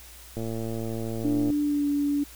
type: click train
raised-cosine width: 2 ms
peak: -20 dBFS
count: 129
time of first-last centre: 0.37-1.503 s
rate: 113 Hz
type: tone with pitch glide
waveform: sine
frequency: 293.7 to 287.8 Hz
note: D4 to D4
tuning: 0 to -35 cents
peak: -22 dBFS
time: 1.24-2.24 s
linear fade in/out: 10 ms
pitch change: -35 cents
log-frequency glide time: 1.61-1.88 s
effects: added 60 Hz sine -49 dBFS peak until 2.35 s + white hiss -48 dBFS RMS until 2.35 s